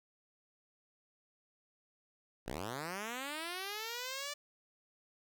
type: linear sweep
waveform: 5% pulse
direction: up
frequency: 49 to 590 Hz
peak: -28 dBFS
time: 2.46-4.34 s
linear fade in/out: 10 ms
effects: none